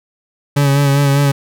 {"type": "tone with vibrato", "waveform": "40% pulse", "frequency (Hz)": 140.8, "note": "C#3", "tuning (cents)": 27, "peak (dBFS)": -9, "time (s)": [0.56, 1.32], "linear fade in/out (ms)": 10, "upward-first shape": "sine", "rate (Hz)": 5, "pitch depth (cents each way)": 32, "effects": []}